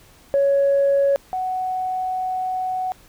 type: tone pair in turn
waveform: sine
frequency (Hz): 557 / 743.5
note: C#5 / F#5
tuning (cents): +8 / +8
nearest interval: perfect fourth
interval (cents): 500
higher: second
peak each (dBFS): -13 / -21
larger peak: first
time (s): 0.34-1.16 / 1.33-2.92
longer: second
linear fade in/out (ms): 0
effects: tanh soft clip ceiling -11 dBFS + pink hiss -51 dBFS RMS until 3.08 s